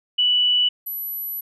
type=tone pair in turn; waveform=sine; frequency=2960 / 11813 Hz; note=F#7 / F#9; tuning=0 / -4 cents; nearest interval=2 octaves; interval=2396 cents; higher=second; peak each=-15 / -26 dBFS; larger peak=first; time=0.18-0.69 / 0.86-1.41 s; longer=second; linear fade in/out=10 ms; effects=none